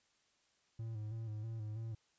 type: tone with vibrato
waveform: triangle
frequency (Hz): 110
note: A2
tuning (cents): 0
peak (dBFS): -38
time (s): 0.79-1.95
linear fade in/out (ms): 5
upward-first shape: square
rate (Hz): 3.1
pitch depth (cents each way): 49
effects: white hiss -75 dBFS RMS until 2.18 s + resampled to 16000 Hz